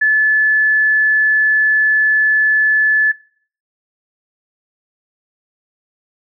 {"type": "tone", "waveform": "sine", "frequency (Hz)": 1730, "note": "A6", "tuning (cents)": -30, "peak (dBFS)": -9, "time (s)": [0.01, 3.12], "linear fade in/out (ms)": 10, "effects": ["noise-tail reverb RT60 0.5 s tail -19 dB re dry"]}